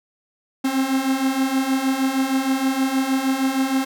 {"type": "beating tone pair", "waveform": "45% pulse", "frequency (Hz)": [261.6, 268], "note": ["C4", "C4"], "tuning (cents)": [0, 42], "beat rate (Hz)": 6.4, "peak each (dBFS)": [-24, -20], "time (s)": [0.64, 3.85], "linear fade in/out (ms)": 10, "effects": []}